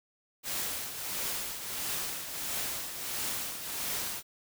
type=noise with tremolo; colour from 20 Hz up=white; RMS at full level=-33 dBFS; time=0.43-4.23 s; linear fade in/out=50 ms; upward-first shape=triangle; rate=1.5 Hz; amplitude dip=60%; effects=none